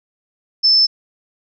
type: tone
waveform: sine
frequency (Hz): 5274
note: E8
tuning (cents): 0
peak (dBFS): -9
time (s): 0.63-0.87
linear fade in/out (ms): 20
effects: none